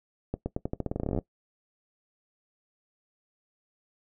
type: accelerating click train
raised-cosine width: 2 ms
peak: -16 dBFS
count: 19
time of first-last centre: 0.34-1.188 s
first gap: 120 ms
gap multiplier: 0.87
effects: noise-tail reverb RT60 0.1 s tail -18 dB re dry